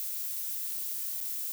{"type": "noise with dropouts", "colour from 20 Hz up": "violet", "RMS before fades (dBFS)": -35, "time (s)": [0, 1.52], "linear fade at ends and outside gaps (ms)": 0, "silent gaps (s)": [1.205, 1.211], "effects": []}